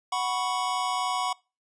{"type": "chord", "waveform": "square", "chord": "F# suspended fourth", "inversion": "none", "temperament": "just", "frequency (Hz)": [740, 986.7, 1110], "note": ["F#5", "B5", "C#6"], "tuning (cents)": [0, -2, 2], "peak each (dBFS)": -31, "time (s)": [0.12, 1.33], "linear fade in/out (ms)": 5, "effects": ["noise-tail reverb RT60 0.3 s tail -24 dB re dry", "resampled to 22050 Hz"]}